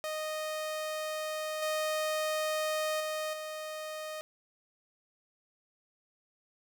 sawtooth tone with level steps, 620 Hz, D#5, 6 cents flat, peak -30 / -26 / -29 / -34 dBFS, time 0.04-4.21 s, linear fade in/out 0 ms, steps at 1.62 / 3 / 3.33 s, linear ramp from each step 5 ms, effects none

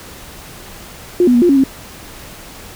sine tone with pitch steps, 355.3 / 246.7 / 239.2 / 351.5 / 276.8 / 268.1 Hz, F4 / B3 / A#3 / F4 / C#4 / C4, +30 / -2 / +45 / +11 / -2 / +42 cents, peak -7 dBFS, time 1.2-1.638 s, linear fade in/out 2 ms, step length 73 ms, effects pink hiss -35 dBFS RMS until 2.75 s

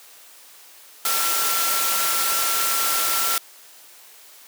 sine tone in noise, 1354 Hz, E6, 46 cents sharp, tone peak -27 dBFS, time 1.05-3.38 s, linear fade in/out 2 ms, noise white, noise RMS -22 dBFS, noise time 1.05-3.38 s, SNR -8 dB, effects white hiss -47 dBFS RMS until 4.47 s + high-pass 400 Hz 12 dB/octave

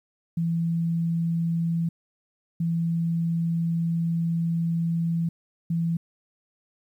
sine tone bursts at uneven times, 167 Hz, E3, 23 cents sharp, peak -22 dBFS, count 3, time 0.37-1.89 / 2.6-5.29 / 5.7-5.97 s, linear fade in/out 5 ms, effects 10-bit

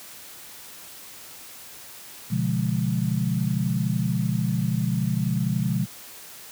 sine chord, B diminished seventh, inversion none, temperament equal with one note detuned, 123.47 / 143.98 / 174.61 / 207.7 Hz, B2 / D3 / F3 / Ab3, 0 / -34 / 0 / 0 cents, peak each -26 / -28 / -26 / -28 dBFS, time 2.3-5.86 s, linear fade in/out 20 ms, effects white hiss -43 dBFS RMS until 6.51 s + high-pass 60 Hz 12 dB/octave

